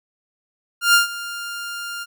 sawtooth tone with ADSR envelope, 1401 Hz, F6, 5 cents sharp, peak -6 dBFS, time 0.81-2.06 s, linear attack 130 ms, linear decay 130 ms, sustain -18 dB, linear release 38 ms, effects none

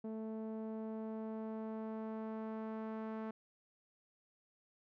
sawtooth tone with low-pass filter sweep, 220 Hz, A3, in tune, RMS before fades -43 dBFS, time 0.04-3.31 s, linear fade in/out 5 ms, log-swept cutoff 560 to 1300 Hz, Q 1, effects none

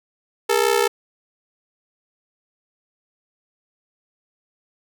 sawtooth ring-modulated tone, 439.8 Hz, A4, 1 cent flat, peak -9 dBFS, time 0.49-0.88 s, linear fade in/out 10 ms, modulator 32.1 Hz, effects none

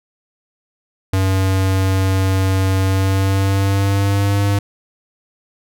square tone with pitch glide, 95.3 to 100.62 Hz, G2 to G2, -48 to +46 cents, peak -14 dBFS, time 1.13-4.59 s, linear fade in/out 5 ms, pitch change +94 cents, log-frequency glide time 2.82-4.42 s, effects none

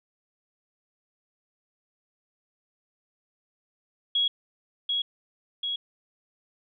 sine tone with echo, 3322 Hz, G#7, in tune, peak -21 dBFS, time 4.15-4.28 s, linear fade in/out 5 ms, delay 740 ms, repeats 2, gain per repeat -3 dB, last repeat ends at 5.76 s, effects none

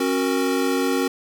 square chord, F# major, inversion second, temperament equal with one note detuned, 270.7 / 370 / 466.2 Hz, C#4 / F#4 / A#4, -41 / 0 / 0 cents, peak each -23 / -25 / -26 dBFS, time 0-1.08 s, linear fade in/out 5 ms, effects none

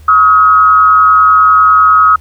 sine tone with frequency modulation, 1272 Hz, D#6, 38 cents sharp, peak -3 dBFS, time 0.08-2.16 s, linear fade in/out 5 ms, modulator 146 Hz, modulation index 0.49, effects added 77 Hz sine -33 dBFS peak until 2.2 s + pink hiss -47 dBFS RMS until 2.2 s

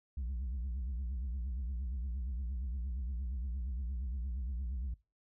sine tone with vibrato, 62.8 Hz, B1, 30 cents sharp, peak -32 dBFS, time 0.17-4.94 s, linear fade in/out 5 ms, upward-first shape triangle, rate 8.6 Hz, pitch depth 230 cents each way, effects noise-tail reverb RT60 0.3 s tail -24 dB re dry + tanh soft clip ceiling -34 dBFS

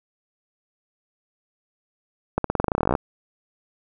accelerating click train, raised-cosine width 1 ms, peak -6 dBFS, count 19, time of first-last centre 2.38-2.952 s, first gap 63 ms, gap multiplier 0.91, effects none

